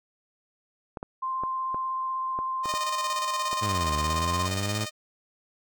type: clicks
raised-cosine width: 1 ms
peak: -21 dBFS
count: 8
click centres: 0.972 / 1.029 / 1.436 / 1.745 / 2.389 / 2.657 / 2.739 / 3.53 s
type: tone with vibrato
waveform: sine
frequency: 1046.5 Hz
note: C6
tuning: in tune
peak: -27 dBFS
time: 1.22-4.47 s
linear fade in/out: 10 ms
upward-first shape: triangle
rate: 16 Hz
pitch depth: 10 cents each way
type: tone with tremolo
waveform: 5% pulse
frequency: 614 Hz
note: D#5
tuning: 23 cents flat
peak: -18 dBFS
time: 2.63-4.91 s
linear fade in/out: 50 ms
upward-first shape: square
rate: 17 Hz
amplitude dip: 55%
type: exponential two-way sweep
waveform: sawtooth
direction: down then up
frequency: 110 to 73.42 to 110 Hz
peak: -24 dBFS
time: 3.61-4.86 s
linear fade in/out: 20 ms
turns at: 3.94 s
effects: none